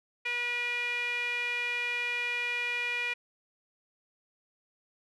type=tone with band-pass filter; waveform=sawtooth; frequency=483.7 Hz; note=B4; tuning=36 cents flat; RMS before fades=-32 dBFS; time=0.25-3.14 s; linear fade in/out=10 ms; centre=2300 Hz; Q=8.3; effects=none